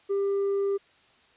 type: tone with tanh clipping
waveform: triangle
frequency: 397.1 Hz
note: G4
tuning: 22 cents sharp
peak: -24 dBFS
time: 0.09-0.78 s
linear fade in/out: 20 ms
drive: 7 dB
effects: white hiss -60 dBFS RMS until 1.36 s + resampled to 8000 Hz